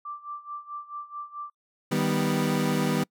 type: tone with tremolo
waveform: sine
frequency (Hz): 1174.7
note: D6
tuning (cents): 0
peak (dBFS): -32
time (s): 0.05-1.5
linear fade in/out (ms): 5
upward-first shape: sine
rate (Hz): 4.6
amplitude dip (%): 85
type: chord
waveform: 30% pulse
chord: Eb augmented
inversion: none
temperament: equal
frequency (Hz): 155.56 / 196 / 246.9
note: Eb3 / G3 / B3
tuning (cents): 0 / 0 / 0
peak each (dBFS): -25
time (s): 1.91-3.04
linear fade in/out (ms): 10
effects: noise-tail reverb RT60 0.1 s tail -26 dB re dry